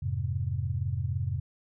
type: chord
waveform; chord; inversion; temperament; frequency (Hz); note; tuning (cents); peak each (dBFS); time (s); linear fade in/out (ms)
sine; F minor; none; just; 87.31 / 104.77 / 130.96; F2 / Ab2 / C3; 0 / +16 / +2; -32; 0.02-1.4; 10
effects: none

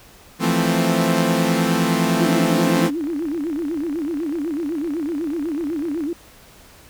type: chord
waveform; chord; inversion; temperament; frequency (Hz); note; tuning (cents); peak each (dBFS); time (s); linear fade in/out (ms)
sawtooth; F major seventh; third; equal; 164.81 / 174.61 / 220 / 261.6; E3 / F3 / A3 / C4; 0 / 0 / 0 / 0; -18; 0.39-2.91; 50
type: tone with vibrato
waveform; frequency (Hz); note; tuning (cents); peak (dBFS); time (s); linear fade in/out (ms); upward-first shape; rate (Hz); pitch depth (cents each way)
sine; 311.1; D#4; 0; -21; 2.2-6.13; 2; sine; 8; 190
type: click train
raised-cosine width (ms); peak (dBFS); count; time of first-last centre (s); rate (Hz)
0.5; -25; 100; 3.01-6.038; 32.7
effects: pink hiss -47 dBFS RMS until 6.89 s

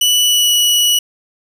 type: tone with pitch glide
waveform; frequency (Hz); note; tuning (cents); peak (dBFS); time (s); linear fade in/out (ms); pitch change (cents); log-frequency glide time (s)
sawtooth; 2960 to 2936; F#7 to F#7; 0 to -14; -7; 0.01-0.99; 5; -14; 0.23-0.53
effects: none

